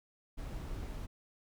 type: noise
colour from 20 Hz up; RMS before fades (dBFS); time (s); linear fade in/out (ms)
brown; -41; 0.37-1.07; 20
effects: none